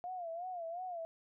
sine tone with vibrato, 698.5 Hz, F5, in tune, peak -39 dBFS, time 0.04-1.05 s, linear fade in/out 0 ms, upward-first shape sine, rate 2.8 Hz, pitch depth 110 cents each way, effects none

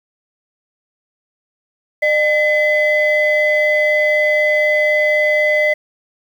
sine tone pair together, 605 / 2024 Hz, D#5 / B6, -49 / +42 cents, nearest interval octave + major sixth, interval 2091 cents, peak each -13 dBFS, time 2.02-5.74 s, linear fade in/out 10 ms, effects tanh soft clip ceiling -7 dBFS + 7-bit

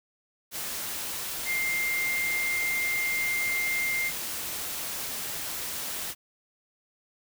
sine tone in noise, 2100 Hz, C7, 6 cents sharp, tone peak -26 dBFS, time 1.45-4.12 s, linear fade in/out 50 ms, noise white, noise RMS -34 dBFS, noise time 0.51-6.15 s, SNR +5 dB, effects none

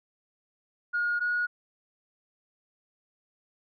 sine tone pair in turn, 1432 / 1449.5 Hz, F6 / F#6, +43 / -36 cents, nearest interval unison, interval 21 cents, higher second, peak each -24 dBFS, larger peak neither, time 0.93-1.2 / 1.2-1.47 s, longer neither, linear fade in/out 20 ms, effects tanh soft clip ceiling -20 dBFS

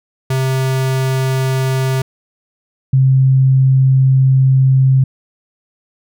square / sine tone pair in turn, 131.8 / 132.5 Hz, C3 / C3, +13 / +22 cents, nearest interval unison, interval 9 cents, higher second, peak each -14 / -7 dBFS, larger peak second, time 0.3-2.02 / 2.93-5.04 s, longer second, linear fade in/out 5 ms, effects none

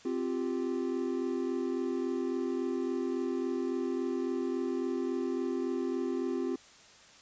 triangle chord, C suspended fourth, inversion none, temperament just, 261.6 / 348.8 / 392.4 Hz, C4 / F4 / G4, 0 / -2 / +2 cents, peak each -32 / -32 / -34 dBFS, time 0.05-6.56 s, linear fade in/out 5 ms, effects white hiss -56 dBFS RMS until 7.21 s + resampled to 16000 Hz

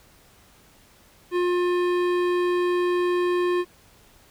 sine tone with hard clipping, 355.4 Hz, F4, 30 cents sharp, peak -22 dBFS, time 1.31-3.65 s, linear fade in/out 50 ms, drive 15 dB, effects pink hiss -55 dBFS RMS until 4.3 s

